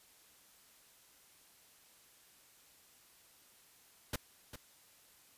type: noise with echo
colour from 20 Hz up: pink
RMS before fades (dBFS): -36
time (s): 4.13-4.16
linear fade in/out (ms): 5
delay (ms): 400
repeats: 1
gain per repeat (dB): -11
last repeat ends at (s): 4.56
effects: white hiss -64 dBFS RMS until 5.37 s + resampled to 32000 Hz